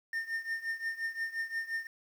triangle tone with tremolo, 1816 Hz, A#6, 46 cents flat, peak -28 dBFS, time 0.13-1.87 s, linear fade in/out 2 ms, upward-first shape triangle, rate 5.7 Hz, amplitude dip 90%, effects 10-bit

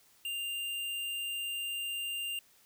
square tone, 2794 Hz, F7, in tune, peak -35 dBFS, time 0.25-2.39 s, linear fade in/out 2 ms, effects white hiss -64 dBFS RMS until 2.65 s

